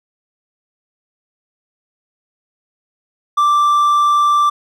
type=tone; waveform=triangle; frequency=1174.7 Hz; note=D6; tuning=in tune; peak=-8 dBFS; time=3.37-4.5 s; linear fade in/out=10 ms; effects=none